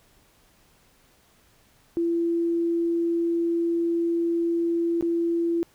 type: tone with dropouts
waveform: sine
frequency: 337.8 Hz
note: E4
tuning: 42 cents sharp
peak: -21 dBFS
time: 1.97-5.63 s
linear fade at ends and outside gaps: 0 ms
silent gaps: 5.01-5.025 s
effects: pink hiss -60 dBFS RMS until 5.74 s